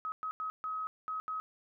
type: tone bursts at uneven times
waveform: sine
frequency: 1272 Hz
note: D#6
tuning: 38 cents sharp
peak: -34 dBFS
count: 6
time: 0.05-0.12 / 0.23-0.31 / 0.4-0.5 / 0.64-0.87 / 1.08-1.2 / 1.28-1.4 s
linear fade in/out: 0 ms
effects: none